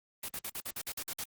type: noise bursts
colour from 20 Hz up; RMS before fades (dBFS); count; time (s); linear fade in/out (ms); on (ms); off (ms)
white; -38; 10; 0.23-1.24; 5; 56; 50
effects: Opus 24 kbps